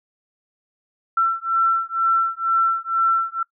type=beating tone pair; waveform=sine; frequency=1344 / 1346.1 Hz; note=E6 / E6; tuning=+33 / +36 cents; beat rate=2.1 Hz; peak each=-20 dBFS; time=1.17-3.43 s; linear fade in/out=5 ms; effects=noise-tail reverb RT60 0.1 s tail -22 dB re dry